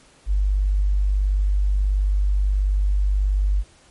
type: tone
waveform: sine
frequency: 49.26 Hz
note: G1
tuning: 9 cents sharp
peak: -16 dBFS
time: 0.26-3.64 s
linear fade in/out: 50 ms
effects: pink hiss -53 dBFS RMS until 3.9 s + MP3 48 kbps